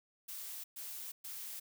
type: noise bursts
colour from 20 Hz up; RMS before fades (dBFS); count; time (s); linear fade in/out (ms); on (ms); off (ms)
blue; -45; 3; 0.28-1.6; 10; 360; 120
effects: none